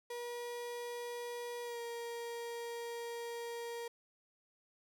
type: tone with pitch glide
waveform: 35% pulse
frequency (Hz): 480 to 469.3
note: B4 to A#4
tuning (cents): -49 to +12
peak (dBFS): -39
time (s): 0.1-3.88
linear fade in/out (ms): 5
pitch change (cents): -39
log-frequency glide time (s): 1.63-1.8
effects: none